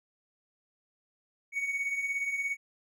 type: beating tone pair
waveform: triangle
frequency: 2217 / 2234 Hz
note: C#7 / C#7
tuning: 0 / +13 cents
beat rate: 17 Hz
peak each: -36 / -29 dBFS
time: 1.52-2.57 s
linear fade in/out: 50 ms
effects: none